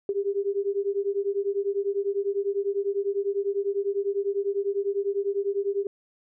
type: beating tone pair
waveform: sine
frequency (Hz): 394.4 / 404.4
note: G4 / G#4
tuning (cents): +11 / -46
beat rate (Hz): 10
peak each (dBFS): -27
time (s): 0.09-5.87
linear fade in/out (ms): 2
effects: none